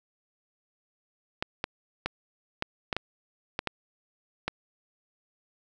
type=clicks; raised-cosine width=0.3 ms; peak=-12 dBFS; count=9; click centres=1.425 / 1.641 / 2.06 / 2.624 / 2.928 / 2.966 / 3.591 / 3.673 / 4.48 s; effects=none

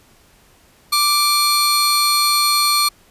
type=tone pair together; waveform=sawtooth; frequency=1174.7 / 4304 Hz; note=D6 / C8; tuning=0 / +48 cents; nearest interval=octave + minor seventh; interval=2248 cents; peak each=-13 dBFS; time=0.92-2.89 s; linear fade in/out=10 ms; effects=pink hiss -52 dBFS RMS until 3.1 s + resampled to 32000 Hz

